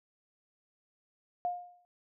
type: tone with exponential decay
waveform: sine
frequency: 710 Hz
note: F5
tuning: 28 cents sharp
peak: -27 dBFS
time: 1.45-1.85 s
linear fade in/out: 0 ms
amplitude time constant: 85 ms
effects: none